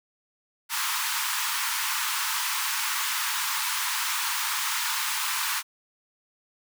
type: high-pass noise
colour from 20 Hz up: pink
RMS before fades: -28 dBFS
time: 0.69-5.63 s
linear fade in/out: 50 ms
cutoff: 880 Hz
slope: 96 dB/octave
effects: none